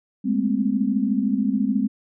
sine tone cluster, 203.1 / 216.8 / 235.9 / 262.2 Hz, G#3 / A3 / A#3 / C4, -38 / -25 / +21 / +4 cents, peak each -23 / -25 / -28 / -23 dBFS, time 0.24-1.88 s, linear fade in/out 20 ms, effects none

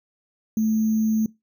sine tone with sample-and-hold, 218.8 Hz, A3, 9 cents flat, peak -18 dBFS, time 0.57-1.26 s, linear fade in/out 2 ms, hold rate 6300 Hz, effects noise-tail reverb RT60 0.2 s tail -21 dB re dry

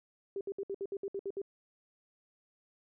sine tone bursts, 394.7 Hz, G4, 12 cents sharp, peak -34 dBFS, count 10, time 0.36-1.417 s, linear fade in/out 2 ms, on 49 ms, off 63 ms, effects none

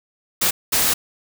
white noise bursts at uneven times, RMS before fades -18 dBFS, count 2, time 0.41-0.51 / 0.72-0.94 s, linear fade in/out 10 ms, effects none

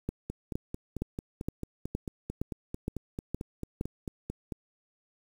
two click trains, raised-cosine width 3 ms, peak -22 / -18 dBFS, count 20 / 9, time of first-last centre 0.3-4.522 / 0.09-3.811 s, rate 4.5 / 2.15 Hz, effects 8-bit

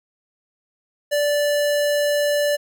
square tone, 584 Hz, D5, 10 cents flat, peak -18 dBFS, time 1.11-2.57 s, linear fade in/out 20 ms, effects none

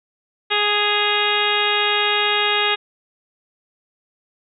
harmonic tone with a mistuned harmonic, 415.3 Hz, G#4, in tune, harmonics 1 / 2 / 3 / 4 / 5 / 6 / 7 / 8 / 9, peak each -25 / -25 / -25 / -25 / -25 / -25 / -25 / -25 / -25 dBFS, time 0.5-2.76 s, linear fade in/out 20 ms, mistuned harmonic 7, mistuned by -33 cents, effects none

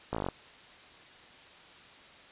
slowing click train, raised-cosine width 1 ms, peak -18 dBFS, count 9, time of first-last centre 0.13-0.287 s, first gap 17 ms, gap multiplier 1.04, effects white hiss -53 dBFS RMS until 2.31 s + resampled to 8000 Hz

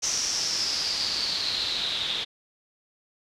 white noise with low-pass filter sweep, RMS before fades -28 dBFS, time 0.02-2.25 s, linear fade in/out 20 ms, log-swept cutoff 6000 to 3500 Hz, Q 7.8, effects none

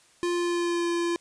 square tone with pitch glide, 349.2 to 342.8 Hz, F4 to F4, 0 to -32 cents, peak -25 dBFS, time 0.23-1.16 s, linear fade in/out 0 ms, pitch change -32 cents, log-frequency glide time 0.33-0.89 s, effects white hiss -59 dBFS RMS until 1.2 s + resampled to 22050 Hz

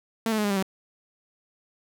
sawtooth tone with pitch steps, 224.9 / 217.6 / 210.6 / 203.7 / 197.15 / 190.76 Hz, A3 / A3 / G#3 / G#3 / G3 / G3, +38 / -19 / +24 / -33 / +10 / -47 cents, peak -19 dBFS, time 0.26-0.626 s, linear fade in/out 2 ms, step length 61 ms, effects none

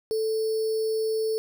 sine tone with sample-and-hold, 440 Hz, A4, in tune, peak -23 dBFS, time 0.11-1.38 s, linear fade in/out 0 ms, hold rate 4900 Hz, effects none

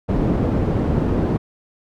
white low-pass noise, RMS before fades -19 dBFS, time 0.08-1.38 s, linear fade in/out 20 ms, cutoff 290 Hz, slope 12 dB/octave, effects none

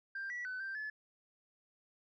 sine tone with pitch steps, 1584 / 1947 / 1509 / 1571 / 1723 Hz, G6 / B6 / F#6 / G6 / A6, +18 / -25 / +34 / +3 / -37 cents, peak -37 dBFS, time 0.15-0.9 s, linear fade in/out 5 ms, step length 150 ms, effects tanh soft clip ceiling -36 dBFS

